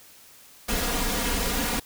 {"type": "noise with comb filter", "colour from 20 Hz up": "pink", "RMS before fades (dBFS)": -26, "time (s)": [0.68, 1.8], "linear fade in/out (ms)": 10, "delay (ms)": 4.2, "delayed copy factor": 0.85, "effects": ["white hiss -51 dBFS RMS until 1.85 s"]}